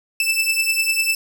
sawtooth beating tone pair, 2637 / 2647 Hz, E7 / E7, 0 / +7 cents, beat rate 10 Hz, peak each -17 dBFS, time 0.2-1.15 s, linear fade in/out 2 ms, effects none

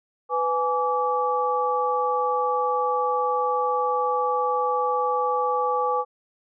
sine tone cluster, 497.7 / 836 / 1156 Hz, B4 / G#5 / D6, +13 / +11 / -28 cents, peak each -25 dBFS, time 0.29-6.05 s, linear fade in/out 50 ms, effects none

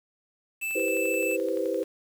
square tone, 2637 Hz, E7, in tune, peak -29 dBFS, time 0.61-1.37 s, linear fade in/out 20 ms
click train, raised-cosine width 0.3 ms, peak -31 dBFS, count 14, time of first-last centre 0.71-1.831 s, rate 11.6 Hz
sine chord, C major seventh, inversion first, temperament just, 327 / 392.4 / 490.5 / 523.3 Hz, E4 / G4 / B4 / C5, -14 / +2 / -12 / 0 cents, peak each -32 / -31 / -30 / -30 dBFS, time 0.75-1.84 s, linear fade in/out 10 ms
effects 8-bit

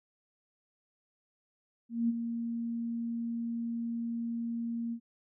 sine tone with ADSR envelope, 232.7 Hz, A#3, 3 cents flat, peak -24 dBFS, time 1.89-5 s, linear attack 200 ms, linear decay 28 ms, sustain -8 dB, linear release 76 ms, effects none

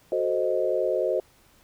sine chord, F# diminished seventh, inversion none, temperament equal, 370 / 440 / 523.3 / 622.3 Hz, F#4 / A4 / C5 / Eb5, 0 / 0 / 0 / 0 cents, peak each -28 / -30 / -26 / -27 dBFS, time 0.12-1.2 s, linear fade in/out 2 ms, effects pink hiss -59 dBFS RMS until 1.63 s

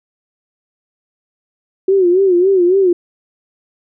sine tone with vibrato, 370 Hz, F#4, in tune, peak -8 dBFS, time 1.88-2.93 s, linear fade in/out 5 ms, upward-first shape sine, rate 3.6 Hz, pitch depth 110 cents each way, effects none

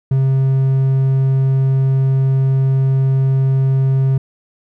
triangle tone, 133.8 Hz, C3, 39 cents sharp, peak -9 dBFS, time 0.11-4.18 s, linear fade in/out 5 ms, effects none

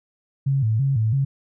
sine tone with vibrato, 122.8 Hz, B2, 9 cents flat, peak -17 dBFS, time 0.46-1.25 s, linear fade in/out 10 ms, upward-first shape square, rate 3 Hz, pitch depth 190 cents each way, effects none

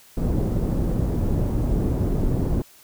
pink low-pass noise, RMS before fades -22 dBFS, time 0.17-2.62 s, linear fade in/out 2 ms, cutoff 350 Hz, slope 12 dB/octave, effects white hiss -51 dBFS RMS until 2.83 s

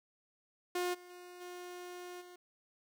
sawtooth tone with level steps, 357.2 Hz, F4, 39 cents sharp, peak -29 / -49 / -46 / -41 / -48 dBFS, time 0.75-2.36 s, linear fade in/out 5 ms, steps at 0.93 / 1.09 / 1.4 / 2.2 s, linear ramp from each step 20 ms, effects 11-bit

